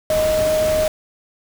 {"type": "tone in noise", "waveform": "sine", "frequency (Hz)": 622.3, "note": "D#5", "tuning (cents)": 0, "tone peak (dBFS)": -15, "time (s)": [0.1, 0.88], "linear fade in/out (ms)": 2, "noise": "pink", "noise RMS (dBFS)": -26, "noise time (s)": [0.1, 0.88], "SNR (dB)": 8, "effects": []}